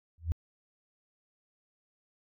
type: tone with exponential growth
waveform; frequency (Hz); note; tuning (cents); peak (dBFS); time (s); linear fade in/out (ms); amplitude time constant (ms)
sine; 82.41; E2; 0; -21; 0.18-0.32; 0; 29
effects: tanh soft clip ceiling -20 dBFS